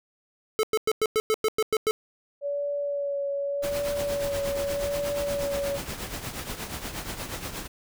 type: tone bursts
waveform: square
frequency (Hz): 435.3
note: A4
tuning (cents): -19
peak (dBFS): -21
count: 10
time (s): 0.59-1.91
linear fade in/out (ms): 0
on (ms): 42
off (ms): 100
type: tone with vibrato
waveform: sine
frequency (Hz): 568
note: C#5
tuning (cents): +42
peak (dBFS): -26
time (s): 2.41-5.8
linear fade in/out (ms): 50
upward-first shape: sine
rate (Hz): 0.84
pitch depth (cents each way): 19
type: noise with tremolo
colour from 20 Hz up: pink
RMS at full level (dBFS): -32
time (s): 3.62-7.68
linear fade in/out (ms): 20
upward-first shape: triangle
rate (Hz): 8.4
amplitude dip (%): 70
effects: none